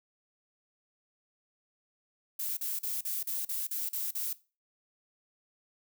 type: noise bursts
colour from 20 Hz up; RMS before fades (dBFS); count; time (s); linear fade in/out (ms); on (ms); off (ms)
violet; -34; 9; 2.39-4.33; 5; 180; 40
effects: noise-tail reverb RT60 0.3 s tail -18 dB re dry